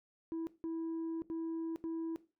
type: tone bursts at uneven times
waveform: sine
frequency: 327.6 Hz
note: E4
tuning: 11 cents flat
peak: -33 dBFS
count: 4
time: 0.32-0.47 / 0.64-1.22 / 1.3-1.76 / 1.84-2.16 s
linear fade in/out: 0 ms
effects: noise-tail reverb RT60 0.3 s tail -18 dB re dry + tanh soft clip ceiling -35 dBFS